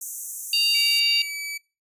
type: high-pass noise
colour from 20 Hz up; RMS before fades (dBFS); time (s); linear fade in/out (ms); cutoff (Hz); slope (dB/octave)
pink; -33; 0.01-1; 5; 6100; 96
type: harmonic tone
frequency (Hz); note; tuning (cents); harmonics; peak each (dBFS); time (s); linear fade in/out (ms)
930; A#5; -4; 3 / 4 / 5; -22 / -31 / -20; 0.53-1.22; 2
type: tone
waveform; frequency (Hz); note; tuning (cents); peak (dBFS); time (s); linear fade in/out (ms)
sawtooth; 2294; D7; -41; -26; 0.74-1.58; 10
effects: noise-tail reverb RT60 0.3 s tail -22 dB re dry + resampled to 32000 Hz